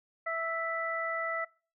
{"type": "harmonic tone", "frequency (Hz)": 659.3, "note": "E5", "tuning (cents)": 0, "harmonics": [1, 2, 3], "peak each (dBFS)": [-35, -35, -35], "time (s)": [0.26, 1.45], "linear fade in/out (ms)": 10, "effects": ["noise-tail reverb RT60 0.4 s tail -24 dB re dry"]}